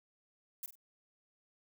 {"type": "noise with echo", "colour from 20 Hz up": "violet", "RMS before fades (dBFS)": -41, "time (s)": [0.63, 0.66], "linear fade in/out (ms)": 2, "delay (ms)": 47, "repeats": 2, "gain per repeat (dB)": -11, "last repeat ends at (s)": 0.754, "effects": []}